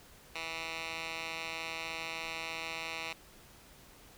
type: tone with band-pass filter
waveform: 10% pulse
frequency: 163.2 Hz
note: E3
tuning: 17 cents flat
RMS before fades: -40 dBFS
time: 0.35-3.13 s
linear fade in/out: 5 ms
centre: 2800 Hz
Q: 1.5
effects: pink hiss -57 dBFS RMS until 4.17 s